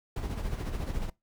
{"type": "noise with tremolo", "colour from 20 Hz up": "brown", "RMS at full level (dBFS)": -31, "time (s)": [0.16, 1.1], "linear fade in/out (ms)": 5, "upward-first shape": "sine", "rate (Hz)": 14, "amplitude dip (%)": 55, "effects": ["noise-tail reverb RT60 0.2 s tail -22 dB re dry"]}